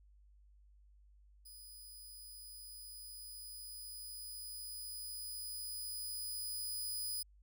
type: tone with level ramp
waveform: 10% pulse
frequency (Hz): 4978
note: D#8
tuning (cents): 0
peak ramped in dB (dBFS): -46 to -31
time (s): 1.45-7.23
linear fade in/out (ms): 10
effects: added 50 Hz sine -61 dBFS peak until 7.42 s